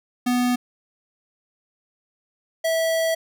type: tone pair in turn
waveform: square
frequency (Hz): 246.8 / 652.8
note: B3 / E5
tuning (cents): -1 / -17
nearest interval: octave + perfect fourth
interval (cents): 1684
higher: second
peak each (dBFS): -19 / -20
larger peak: first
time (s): 0.26-0.56 / 2.64-3.15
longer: second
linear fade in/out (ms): 10
effects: none